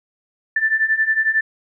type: beating tone pair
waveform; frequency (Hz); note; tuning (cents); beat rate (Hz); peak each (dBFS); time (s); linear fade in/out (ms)
sine; 1760 / 1771; A6 / A6; 0 / +11; 11; -20 / -17; 0.56-1.41; 5
effects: none